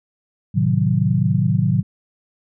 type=chord; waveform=sine; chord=A diminished seventh; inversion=none; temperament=equal; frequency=110 / 130.81 / 155.56 / 185 Hz; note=A2 / C3 / Eb3 / Gb3; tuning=0 / 0 / 0 / 0 cents; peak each=-20 dBFS; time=0.54-1.83 s; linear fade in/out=20 ms; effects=none